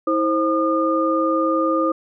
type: tone cluster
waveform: sine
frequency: 323.3 / 528 / 1215 Hz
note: E4 / C5 / D#6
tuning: -34 / +16 / -42 cents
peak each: -20 / -21 / -21 dBFS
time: 0.07-1.92 s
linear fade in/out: 5 ms
effects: none